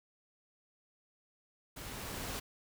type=noise with level ramp; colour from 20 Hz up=pink; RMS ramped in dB=-46 to -39 dBFS; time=1.76-2.4 s; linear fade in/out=10 ms; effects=none